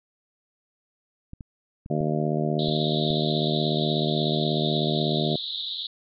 clicks, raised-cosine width 5 ms, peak -26 dBFS, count 6, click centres 1.334 / 1.408 / 1.861 / 2.008 / 2.684 / 3.105 s
harmonic tone, 76.4 Hz, D#2, 31 cents flat, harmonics 2 / 3 / 4 / 5 / 6 / 7 / 8 / 9, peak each -26 / -29 / -33 / -30 / -36 / -38 / -32 / -33 dBFS, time 1.9-5.36 s, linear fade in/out 5 ms
pink band-pass noise, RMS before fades -32 dBFS, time 2.59-5.87 s, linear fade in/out 2 ms, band 3500 to 4000 Hz, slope 96 dB/octave
effects none

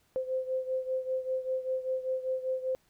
sine beating tone pair, 517 / 522.1 Hz, C5 / C5, -21 / -4 cents, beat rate 5.1 Hz, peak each -31 / -35 dBFS, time 0.16-2.75 s, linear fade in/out 0 ms, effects pink hiss -69 dBFS RMS until 2.89 s

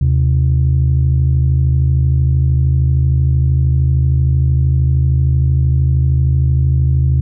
sine tone pair together, 77.78 / 130.81 Hz, D#2 / C3, 0 / 0 cents, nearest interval major sixth, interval 900 cents, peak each -11 dBFS, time 0.01-7.21 s, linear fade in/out 5 ms, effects tanh soft clip ceiling -5 dBFS

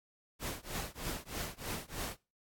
pink noise with tremolo, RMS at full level -37 dBFS, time 0.39-2.17 s, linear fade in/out 50 ms, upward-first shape triangle, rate 3.2 Hz, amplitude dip 100%, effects noise-tail reverb RT60 0.3 s tail -23 dB re dry + AAC 64 kbps

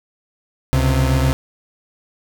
35% pulse tone pair together, 69.29 / 130.81 Hz, C#2 / C3, 0 / 0 cents, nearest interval major seventh, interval 1100 cents, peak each -15 dBFS, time 0.73-1.33 s, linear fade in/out 0 ms, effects none

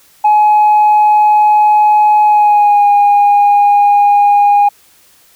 sine tone with pitch glide, 844 to 817.6 Hz, G#5 to G#5, +28 to -27 cents, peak -3 dBFS, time 0.24-4.69 s, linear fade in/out 10 ms, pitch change -55 cents, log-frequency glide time 2.24-2.88 s, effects tanh soft clip ceiling -3 dBFS + white hiss -47 dBFS RMS until 5.35 s

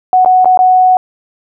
sine tone with dropouts, 740 Hz, F#5, in tune, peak -4 dBFS, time 0.13-0.97 s, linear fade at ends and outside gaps 1 ms, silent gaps 0.248-0.259 / 0.446-0.456 / 0.574-0.59 s, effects none

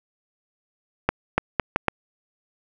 accelerating click train, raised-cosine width 0.5 ms, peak -3 dBFS, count 5, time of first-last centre 1.09-1.883 s, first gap 290 ms, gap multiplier 0.75, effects none

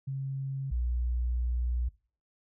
sine tone pair in turn, 135.5 / 60.51 Hz, C#3 / B1, -39 / -35 cents, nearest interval octave + major second, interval 1396 cents, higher first, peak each -31 / -27 dBFS, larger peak second, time 0.07-0.71 / 0.71-1.89 s, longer second, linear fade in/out 10 ms, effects noise-tail reverb RT60 0.4 s tail -21 dB re dry

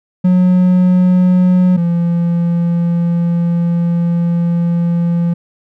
triangle tone pair in turn, 181.8 / 171 Hz, F#3 / F3, -30 / -36 cents, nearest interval minor second, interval 106 cents, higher first, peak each -5 / -9 dBFS, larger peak first, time 0.24-1.77 / 1.77-5.34 s, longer second, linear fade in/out 10 ms, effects none

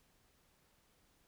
silence, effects pink hiss -72 dBFS RMS until 1.27 s

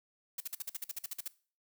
blue noise bursts, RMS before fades -38 dBFS, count 13, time 0.38-1.28 s, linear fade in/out 5 ms, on 24 ms, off 49 ms, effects noise-tail reverb RT60 0.4 s tail -19 dB re dry

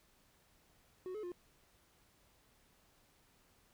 triangle tone with pitch steps, 368.7 / 427.7 / 353.9 Hz, F#4 / A4 / F4, -6 / -49 / +23 cents, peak -39 dBFS, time 1.06-1.318 s, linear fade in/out 0 ms, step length 86 ms, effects pink hiss -70 dBFS RMS until 3.73 s

